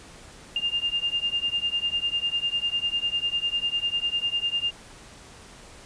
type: beating tone pair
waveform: sine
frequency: 2803 / 2813 Hz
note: F7 / F7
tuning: +6 / +12 cents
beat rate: 10 Hz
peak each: -27 dBFS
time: 0.56-4.71 s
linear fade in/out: 2 ms
effects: pink hiss -47 dBFS RMS until 5.85 s + resampled to 22050 Hz